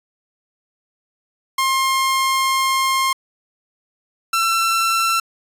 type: tone pair in turn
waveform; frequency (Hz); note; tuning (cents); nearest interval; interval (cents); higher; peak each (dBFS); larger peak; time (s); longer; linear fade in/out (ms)
sawtooth; 1064 / 1344.8; C6 / E6; +29 / +34; major third; 405; second; -12; neither; 1.58-3.13 / 4.33-5.2; first; 5
effects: resampled to 32000 Hz